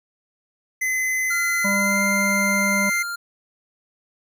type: tone with pitch glide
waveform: square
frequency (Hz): 2038 to 2093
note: C7 to C7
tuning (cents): -46 to 0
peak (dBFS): -21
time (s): 0.81-3.03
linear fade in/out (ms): 10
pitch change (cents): +46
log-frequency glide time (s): 1.64-2.01
type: tone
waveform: square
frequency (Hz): 1396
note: F6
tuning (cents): -1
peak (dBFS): -27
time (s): 1.3-3.16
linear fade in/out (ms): 10
type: harmonic tone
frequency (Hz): 199.1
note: G3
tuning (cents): +27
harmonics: 1 / 3 / 5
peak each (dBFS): -23 / -28 / -30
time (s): 1.64-2.9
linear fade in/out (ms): 10
effects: none